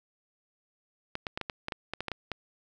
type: clicks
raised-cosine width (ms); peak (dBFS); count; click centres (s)
0.3; -17; 12; 1.154 / 1.268 / 1.375 / 1.413 / 1.498 / 1.684 / 1.722 / 1.936 / 2.006 / 2.083 / 2.117 / 2.317
effects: none